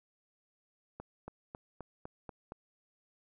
accelerating click train, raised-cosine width 1 ms, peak -29 dBFS, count 7, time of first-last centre 1-2.521 s, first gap 280 ms, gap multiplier 0.96, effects none

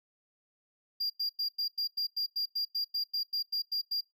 triangle tone bursts, 4788 Hz, D8, 33 cents sharp, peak -28 dBFS, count 16, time 1-4.01 s, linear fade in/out 10 ms, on 100 ms, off 94 ms, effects noise-tail reverb RT60 0.2 s tail -25 dB re dry

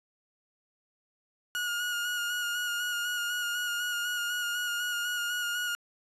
30% pulse tone with vibrato, 1437 Hz, F6, 49 cents sharp, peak -27 dBFS, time 1.55-5.75 s, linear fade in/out 0 ms, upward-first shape square, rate 4 Hz, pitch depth 19 cents each way, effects resampled to 32000 Hz + 10-bit

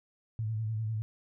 sine tone with vibrato, 110 Hz, A2, in tune, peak -30 dBFS, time 0.39-1.02 s, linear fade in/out 0 ms, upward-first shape square, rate 10 Hz, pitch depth 42 cents each way, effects none

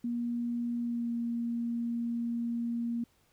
sine tone with pitch glide, 237.9 to 234.8 Hz, A#3 to A#3, +35 to +13 cents, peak -30 dBFS, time 0.04-3.04 s, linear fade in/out 5 ms, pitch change -22 cents, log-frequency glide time 0.79-1.11 s, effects pink hiss -69 dBFS RMS until 3.32 s

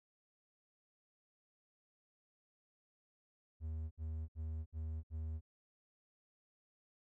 triangle tone bursts, 79.2 Hz, D#2, 31 cents sharp, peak -37 dBFS, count 5, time 3.6-5.41 s, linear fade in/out 50 ms, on 310 ms, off 65 ms, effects none

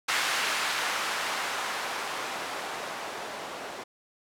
violet noise with low-pass filter sweep, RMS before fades -32 dBFS, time 0.08-3.84 s, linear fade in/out 10 ms, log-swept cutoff 1600 to 590 Hz, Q 0.85, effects none

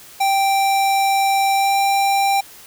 square tone with pitch glide, 784 to 789.9 Hz, G5 to G5, 0 to +13 cents, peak -15 dBFS, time 0.2-2.41 s, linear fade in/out 10 ms, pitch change +13 cents, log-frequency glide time 1.54-1.79 s, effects white hiss -42 dBFS RMS until 2.66 s

